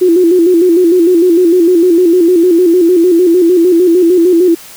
sine tone with vibrato, 349.2 Hz, F4, in tune, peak -4 dBFS, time 0.01-4.55 s, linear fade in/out 10 ms, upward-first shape square, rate 6.6 Hz, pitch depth 76 cents each way, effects white hiss -33 dBFS RMS until 4.76 s

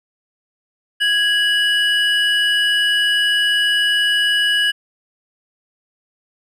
triangle tone pair together, 1657.4 / 2937 Hz, G#6 / F#7, -4 / -13 cents, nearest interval minor seventh, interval 991 cents, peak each -15 dBFS, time 1-4.72 s, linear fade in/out 20 ms, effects none

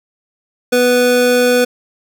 square tone pair together, 246.9 / 493.8 Hz, B3 / B4, 0 / 0 cents, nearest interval octave, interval 1200 cents, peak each -17 / -11 dBFS, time 0.72-1.65 s, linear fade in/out 10 ms, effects none

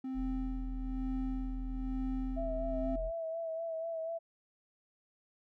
triangle tone with tremolo, 261.6 Hz, C4, in tune, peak -32 dBFS, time 0.04-2.96 s, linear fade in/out 5 ms, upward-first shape sine, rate 1.1 Hz, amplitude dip 60%
triangle tone, 40.71 Hz, E1, 21 cents flat, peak -34 dBFS, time 0.14-3.12 s, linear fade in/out 50 ms
sine tone with vibrato, 656 Hz, E5, 9 cents flat, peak -35 dBFS, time 2.36-4.19 s, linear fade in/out 20 ms, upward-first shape sine, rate 4.1 Hz, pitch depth 33 cents each way
effects none

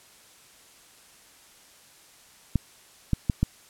clicks, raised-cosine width 5 ms, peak -9 dBFS, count 4, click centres 2.557 / 3.133 / 3.298 / 3.43 s, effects white hiss -54 dBFS RMS until 3.69 s + low-pass 11000 Hz 12 dB/octave

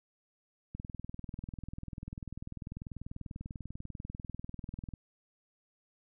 click train, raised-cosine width 5 ms, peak -29 dBFS, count 86, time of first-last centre 0.75-4.937 s, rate 20.3 Hz, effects none

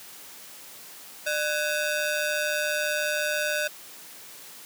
sawtooth ring-modulated tone, 1048 Hz, C6, 2 cents sharp, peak -18 dBFS, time 1.26-3.68 s, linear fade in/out 10 ms, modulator 447 Hz, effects white hiss -45 dBFS RMS until 4.65 s + high-pass 150 Hz 12 dB/octave

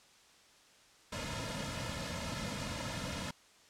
pink noise with comb filter, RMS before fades -39 dBFS, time 1.12-3.31 s, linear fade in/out 5 ms, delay 2.6 ms, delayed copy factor -0.8, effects white hiss -62 dBFS RMS until 3.69 s + low-pass 7000 Hz 12 dB/octave

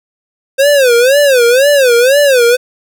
square tone with vibrato, 523.3 Hz, C5, in tune, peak -6 dBFS, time 0.58-2.57 s, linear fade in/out 20 ms, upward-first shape sine, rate 2 Hz, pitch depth 190 cents each way, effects none

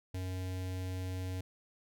square tone with notch filter, 92.5 Hz, F#2, in tune, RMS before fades -38 dBFS, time 0.14-1.41 s, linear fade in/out 5 ms, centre 1200 Hz, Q 1.6, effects none

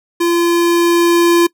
square tone with level ramp, 342.7 Hz, F4, 33 cents flat, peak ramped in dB -12 to -8 dBFS, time 0.2-1.47 s, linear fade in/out 10 ms, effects noise-tail reverb RT60 0.1 s tail -22 dB re dry

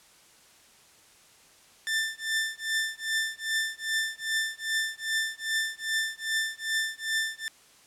sawtooth tone with tremolo, 1779 Hz, A6, 19 cents sharp, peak -20 dBFS, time 1.87-7.48 s, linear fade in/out 0 ms, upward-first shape triangle, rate 2.5 Hz, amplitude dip 100%, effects white hiss -57 dBFS RMS until 7.86 s + low-pass 10000 Hz 12 dB/octave

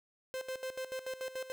45% pulse tone with tremolo, 520 Hz, C5, 11 cents flat, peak -36 dBFS, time 0.34-1.52 s, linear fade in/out 0 ms, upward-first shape square, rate 6.9 Hz, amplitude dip 75%, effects none

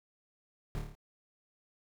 brown noise with echo, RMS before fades -37 dBFS, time 0.75-0.79 s, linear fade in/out 0 ms, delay 27 ms, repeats 6, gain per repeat -3 dB, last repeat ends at 0.952 s, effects none

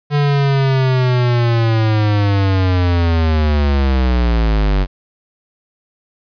square linear sweep, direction down, 146.83 to 46.25 Hz, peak -12 dBFS, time 0.1-4.87 s, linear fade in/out 50 ms, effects resampled to 11025 Hz + 8-bit

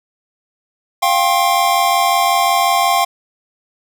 square chord, F suspended second, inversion none, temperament equal with one note detuned, 698.5 / 784 / 1069.1 Hz, F5 / G5 / C6, 0 / 0 / +37 cents, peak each -17 dBFS, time 1.02-3.05 s, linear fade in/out 10 ms, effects none

